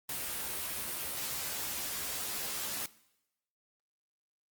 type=noise with comb filter; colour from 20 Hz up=white; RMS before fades=-37 dBFS; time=0.09-2.86 s; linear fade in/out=2 ms; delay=14 ms; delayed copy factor=+0.7; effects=noise-tail reverb RT60 0.9 s tail -20 dB re dry + Opus 32 kbps